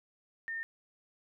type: tone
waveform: sine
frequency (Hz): 1819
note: A#6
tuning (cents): -43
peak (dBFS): -35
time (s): 0.48-0.63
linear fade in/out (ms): 0
effects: none